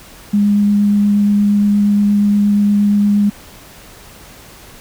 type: tone with vibrato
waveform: sine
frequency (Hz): 204.9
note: G#3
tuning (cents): -23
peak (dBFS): -9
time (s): 0.33-3.3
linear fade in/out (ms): 10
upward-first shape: sine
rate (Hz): 8.5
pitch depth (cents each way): 8
effects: pink hiss -39 dBFS RMS until 4.8 s